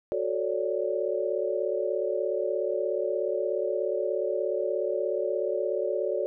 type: chord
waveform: sine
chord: D major seventh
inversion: first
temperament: equal with one note detuned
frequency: 370 / 440 / 550.5 / 587.3 Hz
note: F#4 / A4 / C#5 / D5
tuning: 0 / 0 / -12 / 0 cents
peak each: -31 dBFS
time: 0.12-6.26 s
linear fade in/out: 0 ms
effects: none